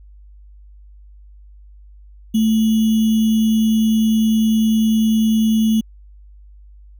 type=tone with sample-and-hold; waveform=sine; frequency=220 Hz; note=A3; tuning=in tune; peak=-12 dBFS; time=2.34-5.81 s; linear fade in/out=10 ms; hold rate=3150 Hz; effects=added 50 Hz sine -40 dBFS peak until 6.99 s